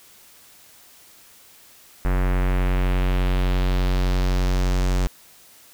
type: tone with low-pass filter sweep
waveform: square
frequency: 45.85 Hz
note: F#1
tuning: 15 cents flat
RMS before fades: -20 dBFS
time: 2.05-5.07 s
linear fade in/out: 0 ms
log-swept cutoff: 1800 to 7600 Hz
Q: 1.5
effects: white hiss -50 dBFS RMS until 5.73 s